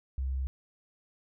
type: tone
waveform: sine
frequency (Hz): 66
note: C2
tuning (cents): +16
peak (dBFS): -29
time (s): 0.18-0.47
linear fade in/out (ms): 0
effects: none